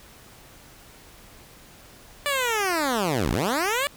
10% pulse linear two-way sweep, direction down then up, 587.3 to 49 to 587.3 Hz, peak -14 dBFS, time 2.26-3.87 s, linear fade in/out 0 ms, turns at 3.31 s, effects pink hiss -49 dBFS RMS until 3.96 s

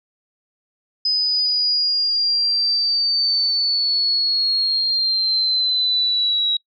sine linear sweep, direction down, 5030 to 3854 Hz, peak -16 dBFS, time 1.05-6.57 s, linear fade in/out 5 ms, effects noise-tail reverb RT60 0.1 s tail -23 dB re dry

